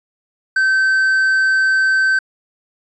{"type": "tone", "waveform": "triangle", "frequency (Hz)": 1545, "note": "G6", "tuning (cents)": -26, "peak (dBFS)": -10, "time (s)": [0.56, 2.19], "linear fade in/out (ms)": 5, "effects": ["resampled to 22050 Hz"]}